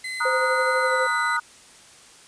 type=tone with pitch glide; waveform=35% pulse; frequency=2041 to 2002 Hz; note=C7 to B6; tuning=-44 to +23 cents; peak=-27 dBFS; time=0.04-1.37 s; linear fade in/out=5 ms; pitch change=-33 cents; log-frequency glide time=0.83-0.93 s
type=chord; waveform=sine; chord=D# minor; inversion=second; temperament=equal with one note detuned; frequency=932.3 / 1244.5 / 1461.3 Hz; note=A#5 / D#6 / F#6; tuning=0 / 0 / -22 cents; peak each=-28 / -25 / -24 dBFS; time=0.2-1.4 s; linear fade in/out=10 ms
type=tone with tremolo; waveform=sine; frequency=517 Hz; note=C5; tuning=21 cents flat; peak=-21 dBFS; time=0.25-1.07 s; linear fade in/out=5 ms; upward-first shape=sine; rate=12 Hz; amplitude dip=45%
effects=white hiss -49 dBFS RMS until 2.27 s + resampled to 22050 Hz